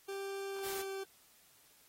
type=tone with pitch glide; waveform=40% pulse; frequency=393 to 388.3 Hz; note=G4 to G4; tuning=+4 to -16 cents; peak=-38 dBFS; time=0.08-1.04 s; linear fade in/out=10 ms; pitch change=-20 cents; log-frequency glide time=0.47-0.9 s
type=noise; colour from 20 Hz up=white; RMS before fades=-44 dBFS; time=0.63-0.83 s; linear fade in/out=20 ms
effects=white hiss -65 dBFS RMS until 1.88 s + AAC 48 kbps